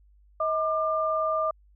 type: tone pair together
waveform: sine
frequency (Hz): 634.1 / 1197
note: D#5 / D6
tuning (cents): +33 / +33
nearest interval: major seventh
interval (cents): 1100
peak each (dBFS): -26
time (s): 0.4-1.51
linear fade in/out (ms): 5
effects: added 50 Hz sine -55 dBFS peak until 1.75 s